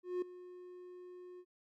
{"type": "tone with ADSR envelope", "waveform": "triangle", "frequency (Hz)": 360, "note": "F#4", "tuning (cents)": -47, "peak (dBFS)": -30, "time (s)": [0.03, 1.45], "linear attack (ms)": 190, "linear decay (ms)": 4, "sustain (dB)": -17, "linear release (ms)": 57, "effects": []}